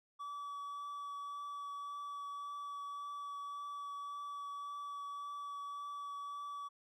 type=tone with vibrato; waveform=triangle; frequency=1146 Hz; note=D6; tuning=43 cents flat; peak=-40 dBFS; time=0.19-6.69 s; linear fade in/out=20 ms; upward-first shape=triangle; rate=1.8 Hz; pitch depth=10 cents each way; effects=none